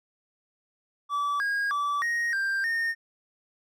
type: tone with pitch steps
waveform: triangle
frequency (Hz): 1153 / 1633 / 1156 / 1873 / 1583 / 1834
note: D6 / G#6 / D6 / A#6 / G6 / A#6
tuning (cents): -32 / -30 / -28 / +8 / +17 / -29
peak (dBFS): -23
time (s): 1.09-2.95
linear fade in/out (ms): 50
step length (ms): 310
effects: none